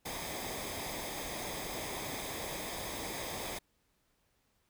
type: noise with comb filter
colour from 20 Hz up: pink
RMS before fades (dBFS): -40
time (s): 0.05-3.59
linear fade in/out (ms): 10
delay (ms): 0.7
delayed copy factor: -0.6
effects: pink hiss -75 dBFS RMS until 4.69 s